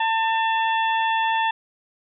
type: harmonic tone with a mistuned harmonic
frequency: 897 Hz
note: A5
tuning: 33 cents sharp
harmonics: 1 / 2 / 3 / 4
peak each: -20 / -26 / -30 / -32 dBFS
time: 0-1.51 s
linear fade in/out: 5 ms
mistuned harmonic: 4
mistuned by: -76 cents
effects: none